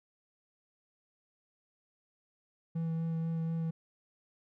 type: tone with vibrato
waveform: triangle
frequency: 163.8 Hz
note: E3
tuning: 11 cents flat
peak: -29 dBFS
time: 2.75-3.71 s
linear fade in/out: 10 ms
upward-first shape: sine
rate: 4.1 Hz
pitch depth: 11 cents each way
effects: none